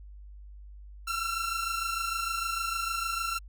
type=tone pair together; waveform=sawtooth; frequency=1342 / 1368.6 Hz; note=E6 / F6; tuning=+31 / -35 cents; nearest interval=unison; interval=34 cents; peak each=-29 / -29 dBFS; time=1.07-3.39 s; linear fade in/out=10 ms; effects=added 50 Hz sine -44 dBFS peak until 3.48 s